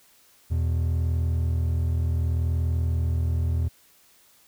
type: tone pair together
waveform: triangle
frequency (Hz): 82.5 / 123.15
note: E2 / B2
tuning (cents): +2 / -5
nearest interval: perfect fifth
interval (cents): 693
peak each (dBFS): -20 / -28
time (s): 0.5-3.69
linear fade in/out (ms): 20
effects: white hiss -58 dBFS RMS until 4.47 s